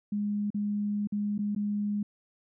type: tone with dropouts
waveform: sine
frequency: 206.4 Hz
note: G#3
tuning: 10 cents flat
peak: -27 dBFS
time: 0.12-2.03 s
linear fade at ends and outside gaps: 5 ms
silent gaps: 0.504-0.544 / 1.073-1.122 / 1.38-1.389 / 1.55-1.561 s
effects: none